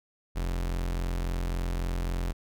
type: tone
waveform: 40% pulse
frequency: 43.65 Hz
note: F1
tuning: in tune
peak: -27 dBFS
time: 0.35-2.33 s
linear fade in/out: 20 ms
effects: none